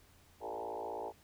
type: tone with frequency modulation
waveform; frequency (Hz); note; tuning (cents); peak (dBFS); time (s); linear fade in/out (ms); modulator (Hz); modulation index
sine; 641; E5; -49; -38; 0.4-1.13; 50; 55.9; 4.9
effects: added 84 Hz sine -66 dBFS peak until 1.23 s + pink hiss -65 dBFS RMS until 1.23 s